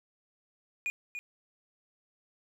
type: tone with echo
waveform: triangle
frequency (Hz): 2447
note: D#7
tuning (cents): -29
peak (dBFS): -28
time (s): 0.86-0.9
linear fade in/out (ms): 0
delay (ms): 290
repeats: 1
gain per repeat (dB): -7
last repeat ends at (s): 1.19
effects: none